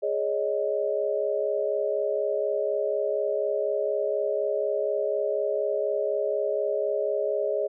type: chord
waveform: sine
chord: Ab suspended fourth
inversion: none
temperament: equal with one note detuned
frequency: 415.3 / 558.2 / 622.3 Hz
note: Ab4 / Db5 / Eb5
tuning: 0 / +12 / 0 cents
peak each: -28 dBFS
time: 0.02-7.68 s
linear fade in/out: 20 ms
effects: none